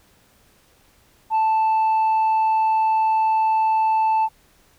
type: tone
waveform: sine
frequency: 880 Hz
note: A5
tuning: in tune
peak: -13 dBFS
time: 1.3-4.29 s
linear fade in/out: 50 ms
effects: tanh soft clip ceiling -15 dBFS + pink hiss -57 dBFS RMS until 4.78 s